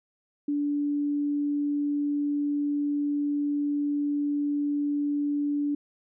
sine tone, 290 Hz, D4, 22 cents flat, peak -24 dBFS, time 0.48-5.75 s, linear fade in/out 5 ms, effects none

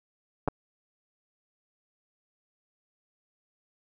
clicks, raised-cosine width 1 ms, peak -13 dBFS, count 2, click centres 0.477 / 0.484 s, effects none

